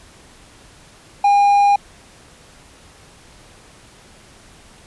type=tone; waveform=triangle; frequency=810 Hz; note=G#5; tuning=43 cents flat; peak=-8 dBFS; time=1.24-1.76 s; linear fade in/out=5 ms; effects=pink hiss -46 dBFS RMS until 4.86 s + resampled to 24000 Hz